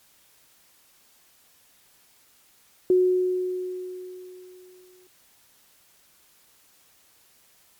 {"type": "tone with exponential decay", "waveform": "sine", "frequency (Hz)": 366.3, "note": "F#4", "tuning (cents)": -17, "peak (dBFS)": -14, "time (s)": [2.9, 5.07], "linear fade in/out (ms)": 2, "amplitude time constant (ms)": 470, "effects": ["white hiss -59 dBFS RMS until 7.79 s", "MP3 96 kbps"]}